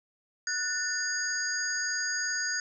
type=tone cluster; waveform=sine; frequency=1477 / 1790 / 4838 / 6580 Hz; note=F#6 / A6 / D#8 / G#8; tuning=-3 / +29 / -49 / -17 cents; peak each=-33 / -35 / -35 / -33 dBFS; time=0.47-2.6 s; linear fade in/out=2 ms; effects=none